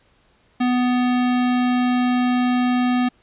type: tone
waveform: square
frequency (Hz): 248.3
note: B3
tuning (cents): +9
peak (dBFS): -17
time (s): 0.6-3.09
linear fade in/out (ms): 10
effects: pink hiss -59 dBFS RMS until 3.22 s + resampled to 8000 Hz